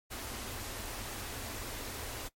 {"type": "band-stop noise", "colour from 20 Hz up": "pink", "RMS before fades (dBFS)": -41, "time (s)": [0.1, 2.29], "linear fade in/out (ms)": 20, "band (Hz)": [130, 200], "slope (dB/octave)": 96, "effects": ["noise-tail reverb RT60 0.1 s tail -19 dB re dry", "MP3 64 kbps"]}